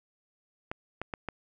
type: clicks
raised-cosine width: 0.5 ms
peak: -19 dBFS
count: 4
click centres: 0.715 / 1.016 / 1.138 / 1.287 s
effects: none